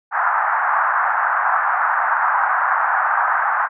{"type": "band-pass noise", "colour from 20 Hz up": "white", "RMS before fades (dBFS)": -18, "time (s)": [0.11, 3.69], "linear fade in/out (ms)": 50, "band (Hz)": [750, 1600], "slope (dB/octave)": 48, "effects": []}